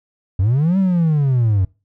triangle linear two-way sweep, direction up then down, 86.6 to 196 to 90.1 Hz, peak -10 dBFS, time 0.39-1.65 s, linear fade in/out 5 ms, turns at 0.78 s, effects noise-tail reverb RT60 0.3 s tail -24 dB re dry + tanh soft clip ceiling -6 dBFS

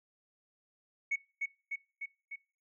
sine tone with echo, 2217 Hz, C#7, in tune, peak -27 dBFS, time 1.11-1.16 s, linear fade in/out 10 ms, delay 300 ms, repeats 4, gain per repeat -3 dB, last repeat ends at 2.36 s, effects noise-tail reverb RT60 0.4 s tail -25 dB re dry + tanh soft clip ceiling -26 dBFS

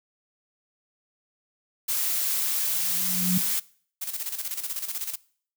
blue noise, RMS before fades -26 dBFS, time 1.88-3.6 s, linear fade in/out 10 ms
sine tone with exponential growth, 181.7 Hz, F#3, 31 cents flat, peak -18 dBFS, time 2.73-3.38 s, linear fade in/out 5 ms, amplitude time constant 140 ms
blue noise with tremolo, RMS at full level -30 dBFS, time 4.01-5.16 s, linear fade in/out 10 ms, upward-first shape square, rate 16 Hz, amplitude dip 65%
effects noise-tail reverb RT60 0.5 s tail -21 dB re dry

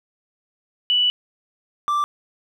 sine / triangle tone pair in turn, 2960 / 1174.7 Hz, F#7 / D6, 0 / 0 cents, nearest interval octave + major third, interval 1600 cents, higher first, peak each -15 / -16 dBFS, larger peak first, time 0.9-1.1 / 1.88-2.04 s, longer first, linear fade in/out 0 ms, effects none

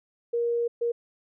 sine tone bursts at uneven times, 471.4 Hz, A#4, 19 cents sharp, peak -23 dBFS, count 2, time 0.33-0.68 / 0.81-0.92 s, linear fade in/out 10 ms, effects none

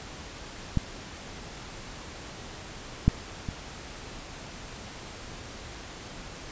clicks, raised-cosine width 5 ms, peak -11 / -6 / -19 dBFS, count 3, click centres 0.773 / 3.08 / 3.488 s, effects pink hiss -42 dBFS RMS until 6.51 s + resampled to 16000 Hz

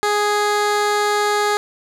15% pulse tone with low-pass filter, 415.3 Hz, G#4, in tune, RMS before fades -18 dBFS, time 0.03-1.57 s, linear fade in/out 0 ms, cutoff 10000 Hz, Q 0.65, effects none

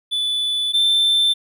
triangle tone pair in turn, 3478 / 3551 Hz, A7 / A7, -21 / +15 cents, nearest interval unison, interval 36 cents, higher second, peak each -17 / -12 dBFS, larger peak second, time 0.11-0.73 / 0.73-1.34 s, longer first, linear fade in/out 20 ms, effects none

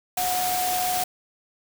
sine tone in noise, 729 Hz, F#5, 26 cents flat, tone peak -24 dBFS, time 0.17-1.04 s, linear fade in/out 5 ms, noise white, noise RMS -28 dBFS, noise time 0.17-1.04 s, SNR +1 dB, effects none

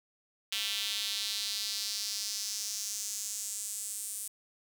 square tone with high-pass filter sweep, 103.83 Hz, G#2, in tune, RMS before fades -36 dBFS, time 0.52-4.28 s, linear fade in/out 5 ms, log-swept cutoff 3200 to 9000 Hz, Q 2.7, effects none

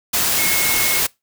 sine tone in noise, 2172 Hz, C#7, 36 cents flat, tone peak -22 dBFS, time 0.38-1 s, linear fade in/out 10 ms, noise white, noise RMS -18 dBFS, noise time 0.13-1.07 s, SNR -7 dB, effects noise-tail reverb RT60 0.2 s tail -23 dB re dry

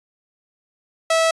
sawtooth tone, 652 Hz, E5, 19 cents flat, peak -11 dBFS, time 1.1-1.31 s, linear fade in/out 5 ms, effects resampled to 22050 Hz

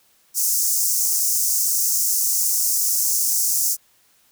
pink high-pass noise, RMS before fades -20 dBFS, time 0.34-3.77 s, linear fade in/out 50 ms, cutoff 5600 Hz, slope 48 dB/octave, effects white hiss -59 dBFS RMS until 4.31 s

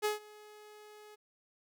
sawtooth tone with ADSR envelope, 422.1 Hz, G#4, 28 cents sharp, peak -24 dBFS, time 0.02-1.16 s, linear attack 30 ms, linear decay 140 ms, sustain -24 dB, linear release 18 ms, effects none

